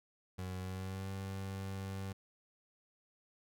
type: tone with pitch glide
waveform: 30% pulse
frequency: 92.5 to 96.71 Hz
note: F#2 to G2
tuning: 0 to -23 cents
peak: -37 dBFS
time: 0.38-2.13 s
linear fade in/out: 10 ms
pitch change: +77 cents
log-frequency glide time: 0.59-1.1 s
effects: none